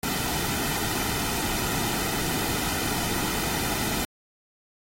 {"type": "noise with comb filter", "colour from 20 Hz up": "pink", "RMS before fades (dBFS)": -28, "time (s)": [0.03, 4.05], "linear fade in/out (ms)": 2, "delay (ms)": 1.8, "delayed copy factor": -0.55, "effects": ["AAC 48 kbps"]}